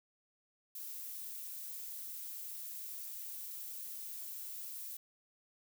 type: noise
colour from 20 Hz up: violet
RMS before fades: -45 dBFS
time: 0.75-4.97 s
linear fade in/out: 5 ms
effects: none